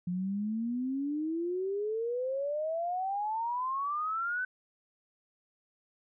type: exponential sweep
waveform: sine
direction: up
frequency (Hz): 174.61 to 1526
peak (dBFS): -30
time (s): 0.07-4.45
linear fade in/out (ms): 5
effects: none